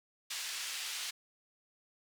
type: band-pass noise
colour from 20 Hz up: pink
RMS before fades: -40 dBFS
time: 0.3-1.11 s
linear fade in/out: 10 ms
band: 2400 to 8400 Hz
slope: 12 dB/octave
effects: none